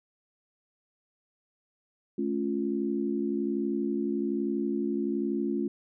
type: chord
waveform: sine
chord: A augmented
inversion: none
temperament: equal with one note detuned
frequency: 216 / 277.2 / 349.2 Hz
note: A3 / C#4 / E#4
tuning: -32 / 0 / 0 cents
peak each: -31 / -31 / -31 dBFS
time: 2.18-5.68 s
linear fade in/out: 5 ms
effects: none